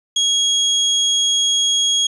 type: tone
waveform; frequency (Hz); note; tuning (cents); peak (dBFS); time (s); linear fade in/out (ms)
30% pulse; 3300; G#7; -12; -11; 0.16-2.07; 5
effects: resampled to 24000 Hz